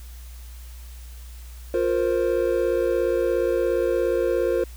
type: chord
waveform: triangle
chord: F suspended fourth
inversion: none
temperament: equal with one note detuned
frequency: 354.1 / 466.2 / 523.3 Hz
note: F4 / Bb4 / C5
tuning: +24 / 0 / 0 cents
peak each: -22 dBFS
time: 1.74-4.64 s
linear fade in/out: 2 ms
effects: added 60 Hz sine -37 dBFS peak until 4.76 s + white hiss -50 dBFS RMS until 4.76 s